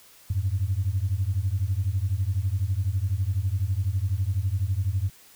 sine beating tone pair, 90 / 102 Hz, F#2 / G#2, -47 / -31 cents, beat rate 12 Hz, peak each -25 dBFS, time 0.3-5.1 s, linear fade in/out 5 ms, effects tanh soft clip ceiling -15 dBFS + white hiss -53 dBFS RMS until 5.35 s

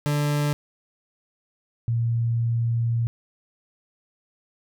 40% pulse / sine tone pair in turn, 146.8 / 116.52 Hz, D3 / A#2, 0 / 0 cents, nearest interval major third, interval 400 cents, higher first, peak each -20 dBFS, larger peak neither, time 0.06-0.53 / 1.88-3.07 s, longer second, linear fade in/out 0 ms, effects none

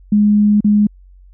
sine tone with dropouts, 208.2 Hz, G#3, 5 cents sharp, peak -8 dBFS, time 0.12-0.87 s, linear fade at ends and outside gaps 5 ms, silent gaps 0.606-0.644 s, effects added 46 Hz sine -40 dBFS peak until 1.33 s

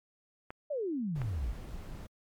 clicks, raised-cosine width 0.5 ms, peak -26 dBFS, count 2, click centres 0.505 / 1.217 s
sine exponential sweep, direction down, 622.3 to 48.37 Hz, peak -31 dBFS, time 0.7-1.53 s, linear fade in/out 10 ms
brown noise, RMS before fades -43 dBFS, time 1.15-2.07 s, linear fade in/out 10 ms
effects MP3 96 kbps

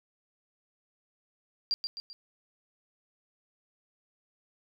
sine tone with echo, 4749 Hz, D8, 18 cents sharp, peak -25 dBFS, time 1.71-1.74 s, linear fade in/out 0 ms, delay 130 ms, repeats 3, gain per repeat -6 dB, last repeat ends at 2.13 s, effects none

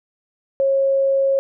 sine tone, 544 Hz, C#5, 33 cents flat, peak -14 dBFS, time 0.6-1.39 s, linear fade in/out 0 ms, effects none

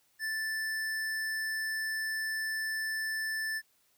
sine tone with hard clipping, 1760 Hz, A6, in tune, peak -33 dBFS, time 0.19-3.62 s, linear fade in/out 50 ms, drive 17 dB, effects white hiss -70 dBFS RMS until 3.97 s

